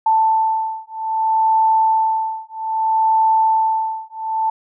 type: beating tone pair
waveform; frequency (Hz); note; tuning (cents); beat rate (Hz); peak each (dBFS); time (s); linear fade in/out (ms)
sine; 884 / 884.62; A5 / A5; +8 / +9; 0.62; -17; 0.06-4.5; 5
effects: none